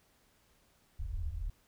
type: low-pass noise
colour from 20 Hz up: pink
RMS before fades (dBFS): -37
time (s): 0.99-1.5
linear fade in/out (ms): 5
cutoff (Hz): 100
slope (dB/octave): 96
effects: pink hiss -69 dBFS RMS until 1.67 s